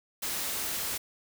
white noise, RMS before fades -33 dBFS, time 0.22-0.98 s, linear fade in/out 10 ms, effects none

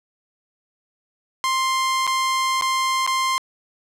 sawtooth tone with dropouts, 1050 Hz, C6, 6 cents sharp, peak -15 dBFS, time 1.44-3.38 s, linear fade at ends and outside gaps 0 ms, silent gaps 2.068-2.075 / 2.611-2.622 / 3.065-3.075 s, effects low-pass 10000 Hz 12 dB/octave

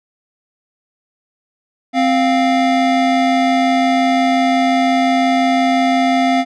square tone pair together, 261.6 / 699.1 Hz, C4 / F5, 0 / +2 cents, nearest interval octave + perfect fourth, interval 1702 cents, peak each -15 dBFS, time 1.93-6.45 s, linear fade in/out 50 ms, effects low-pass 4000 Hz 12 dB/octave

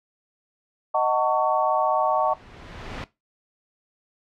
sine chord, D# half-diminished seventh, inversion none, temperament just, 622.3 / 746.7 / 896 / 1120.1 Hz, D#5 / F#5 / A5 / C#6, 0 / +16 / +31 / +18 cents, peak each -24 dBFS, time 0.94-2.34 s, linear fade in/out 10 ms
pink noise with exponential growth, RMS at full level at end -31 dBFS, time 1.56-3.04 s, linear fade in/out 1 ms, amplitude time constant 320 ms
effects noise-tail reverb RT60 0.2 s tail -17 dB re dry + low-pass 3000 Hz 12 dB/octave

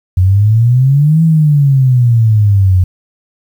sine exponential two-way sweep, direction up then down, 89.4 to 164.81 to 89.4 Hz, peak -5 dBFS, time 0.17-2.84 s, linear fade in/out 5 ms, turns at 1.23 s, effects 7-bit

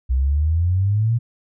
sine exponential sweep, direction up, 62.2 to 120.1 Hz, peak -15 dBFS, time 0.09-1.19 s, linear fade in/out 20 ms, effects none

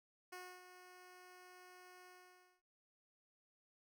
10% pulse tone with ADSR envelope, 363.6 Hz, F#4, 30 cents flat, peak -40 dBFS, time 0.32-2.62 s, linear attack 9 ms, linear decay 280 ms, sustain -10 dB, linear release 550 ms, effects none

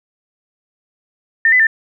sine tone with pitch steps, 1810 / 2006 / 1787 Hz, A6 / B6 / A6, +48 / +26 / +26 cents, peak -8 dBFS, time 1.45-1.669 s, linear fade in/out 2 ms, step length 73 ms, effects none

